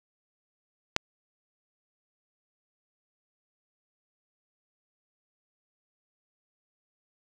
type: click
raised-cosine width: 0.2 ms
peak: -5 dBFS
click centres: 0.964 s
effects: none